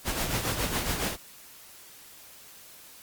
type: noise with tremolo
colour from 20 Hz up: pink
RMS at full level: -27 dBFS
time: 0.04-1.17 s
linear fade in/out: 50 ms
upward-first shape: triangle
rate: 7.2 Hz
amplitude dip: 60%
effects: white hiss -50 dBFS RMS until 3.02 s + Opus 48 kbps